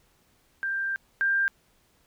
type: tone pair in turn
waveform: sine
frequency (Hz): 1583 / 1589.9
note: G6 / G6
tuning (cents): +17 / +24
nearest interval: unison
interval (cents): 7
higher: second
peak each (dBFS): -26 / -21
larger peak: second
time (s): 0.63-0.96 / 1.21-1.48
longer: first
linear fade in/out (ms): 0
effects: pink hiss -65 dBFS RMS until 2.06 s